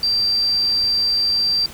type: tone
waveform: triangle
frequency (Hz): 4699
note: D8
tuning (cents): 0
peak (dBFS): -12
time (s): 0.03-1.66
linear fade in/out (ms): 2
effects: tanh soft clip ceiling -14 dBFS + pink hiss -38 dBFS RMS until 1.73 s